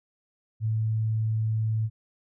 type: tone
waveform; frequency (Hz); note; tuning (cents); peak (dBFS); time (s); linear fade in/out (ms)
sine; 110.2; A2; +3; -23; 0.6-1.9; 50
effects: none